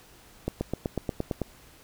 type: accelerating click train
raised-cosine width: 2 ms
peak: -14 dBFS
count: 9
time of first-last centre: 0.48-1.417 s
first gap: 130 ms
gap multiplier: 0.97
effects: pink hiss -54 dBFS RMS until 1.83 s